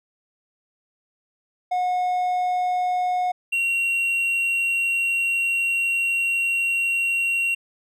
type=tone pair in turn; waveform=triangle; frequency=726 / 2746 Hz; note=F#5 / F7; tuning=-33 / -30 cents; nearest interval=octave + major seventh; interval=2303 cents; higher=second; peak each=-18 dBFS; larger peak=neither; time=1.71-3.32 / 3.52-7.55 s; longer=second; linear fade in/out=10 ms; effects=none